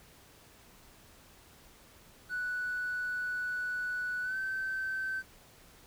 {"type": "tone with pitch glide", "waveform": "triangle", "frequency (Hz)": [1480, 1542.8], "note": ["F#6", "G6"], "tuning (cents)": [0, -28], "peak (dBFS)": -29, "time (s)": [2.29, 5.23], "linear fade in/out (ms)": 50, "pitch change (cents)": 72, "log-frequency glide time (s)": [4.22, 4.37], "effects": ["tanh soft clip ceiling -29 dBFS", "pink hiss -58 dBFS RMS until 5.86 s"]}